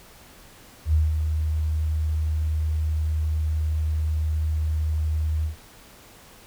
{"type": "tone with ADSR envelope", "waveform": "sine", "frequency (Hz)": 77.78, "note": "D#2", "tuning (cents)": 0, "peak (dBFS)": -15, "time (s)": [0.85, 5.56], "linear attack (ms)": 84, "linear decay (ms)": 190, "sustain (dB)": -6, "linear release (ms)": 120, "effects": ["pink hiss -49 dBFS RMS until 6.46 s"]}